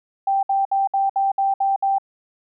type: tone bursts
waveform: sine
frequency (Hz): 784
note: G5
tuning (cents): 0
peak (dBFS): -16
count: 8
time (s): 0.27-1.984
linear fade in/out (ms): 5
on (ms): 160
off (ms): 62
effects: none